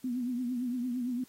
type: tone with vibrato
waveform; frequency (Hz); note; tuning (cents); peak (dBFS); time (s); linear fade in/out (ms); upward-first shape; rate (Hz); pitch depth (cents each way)
sine; 246.9; B3; 0; -30; 0.04-1.24; 5; triangle; 8.8; 90
effects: white hiss -61 dBFS RMS until 1.28 s + AAC 48 kbps